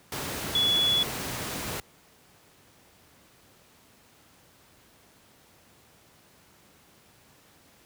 sine tone in noise, 3400 Hz, G#7, 40 cents sharp, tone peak -21 dBFS, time 0.55-1.03 s, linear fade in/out 2 ms, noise pink, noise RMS -33 dBFS, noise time 0.12-1.8 s, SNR +9 dB, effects pink hiss -58 dBFS RMS until 7.85 s + high-pass 80 Hz 12 dB/octave

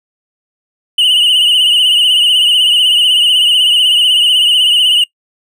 triangle tone with vibrato, 2947 Hz, F#7, 8 cents flat, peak -5 dBFS, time 0.98-5.04 s, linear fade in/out 5 ms, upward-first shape sine, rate 16 Hz, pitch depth 70 cents each way, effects noise-tail reverb RT60 0.1 s tail -21 dB re dry

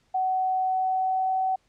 sine tone with pitch glide, 750 to 756.1 Hz, F#5 to F#5, +23 to +37 cents, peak -22 dBFS, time 0.14-1.56 s, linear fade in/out 10 ms, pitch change +14 cents, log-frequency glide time 0.62-1.38 s, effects pink hiss -67 dBFS RMS until 1.68 s + low-pass 7000 Hz 12 dB/octave

